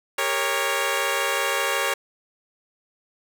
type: chord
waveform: 10% pulse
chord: G diminished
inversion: none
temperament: equal with one note detuned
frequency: 400.7 / 466.2 / 554.4 Hz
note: G4 / Bb4 / Db5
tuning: +38 / 0 / 0 cents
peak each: -20 / -19 / -16 dBFS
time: 0.18-1.94 s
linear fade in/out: 5 ms
effects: none